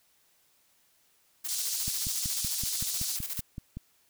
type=noise with tremolo; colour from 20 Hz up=blue; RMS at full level=-34 dBFS; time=1.44-3.41 s; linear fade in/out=10 ms; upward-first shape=square; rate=14 Hz; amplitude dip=60%
type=band-pass noise; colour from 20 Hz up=pink; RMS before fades=-34 dBFS; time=1.48-3.17 s; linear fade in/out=10 ms; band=4400 to 12000 Hz; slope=24 dB/octave
type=click train; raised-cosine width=5 ms; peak=-25 dBFS; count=11; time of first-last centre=1.88-3.77 s; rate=5.29 Hz
effects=white hiss -67 dBFS RMS until 4.09 s